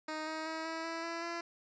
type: tone with pitch steps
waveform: 10% pulse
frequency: 311.1 / 315.6 / 320.2 / 324.9 / 329.6 / 334.4 / 339.3 Hz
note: D#4 / D#4 / D#4 / E4 / E4 / E4 / F4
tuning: 0 / +25 / +50 / -25 / 0 / +25 / -50 cents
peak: -29 dBFS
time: 0.08-1.41 s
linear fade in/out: 5 ms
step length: 190 ms
effects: resampled to 16000 Hz